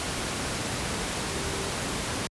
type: tone in noise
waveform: sine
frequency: 392 Hz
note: G4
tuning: in tune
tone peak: -38 dBFS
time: 1.3-1.7 s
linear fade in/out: 0 ms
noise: pink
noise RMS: -30 dBFS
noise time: 0-2.27 s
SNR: -11 dB
effects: high-pass 60 Hz 12 dB/octave + resampled to 24000 Hz